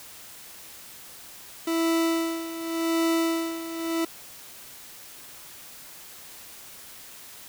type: tone with tremolo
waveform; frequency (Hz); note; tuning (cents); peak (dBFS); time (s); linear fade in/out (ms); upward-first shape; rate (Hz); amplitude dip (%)
40% pulse; 329.6; E4; 0; -20; 1.67-4.05; 5; sine; 0.88; 75
effects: white hiss -45 dBFS RMS until 7.48 s